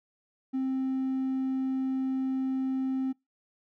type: tone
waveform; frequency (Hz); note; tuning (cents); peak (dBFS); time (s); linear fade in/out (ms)
triangle; 263.4; C4; +12; -24; 0.53-3.13; 20
effects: noise-tail reverb RT60 0.2 s tail -25 dB re dry + tanh soft clip ceiling -21 dBFS